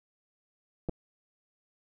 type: clicks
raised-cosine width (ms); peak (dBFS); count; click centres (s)
2; -20; 2; 0.888 / 0.894
effects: none